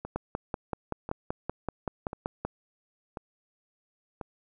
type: two click trains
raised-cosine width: 1 ms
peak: -22 / -16 dBFS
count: 5 / 13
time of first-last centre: 0.05-4.212 / 0.16-2.45 s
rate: 0.961 / 5.24 Hz
effects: none